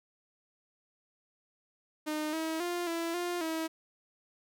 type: tone with pitch steps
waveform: sawtooth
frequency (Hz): 306 / 320.8 / 350.3 / 334 / 351.6 / 322.2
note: D#4 / E4 / F4 / E4 / F4 / E4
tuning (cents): -29 / -47 / +5 / +23 / +12 / -39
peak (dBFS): -28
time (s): 2.06-3.68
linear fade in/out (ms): 20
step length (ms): 270
effects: none